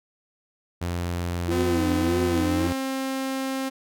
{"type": "tone", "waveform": "sawtooth", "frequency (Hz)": 87.1, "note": "F2", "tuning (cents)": -4, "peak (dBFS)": -22, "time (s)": [0.81, 2.73], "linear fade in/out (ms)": 10}
{"type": "tone with vibrato", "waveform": "sine", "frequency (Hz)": 329.6, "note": "E4", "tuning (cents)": 0, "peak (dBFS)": -23, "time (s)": [1.48, 2.68], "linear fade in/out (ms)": 10, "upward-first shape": "sine", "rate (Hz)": 1.7, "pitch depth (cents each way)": 160}
{"type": "tone with pitch glide", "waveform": "sawtooth", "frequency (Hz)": [254.8, 266.2], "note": ["C4", "C4"], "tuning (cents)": [-46, 30], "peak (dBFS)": -22, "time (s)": [1.5, 3.7], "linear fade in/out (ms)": 20, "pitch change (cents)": 76, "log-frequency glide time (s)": [2.4, 2.65]}
{"effects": []}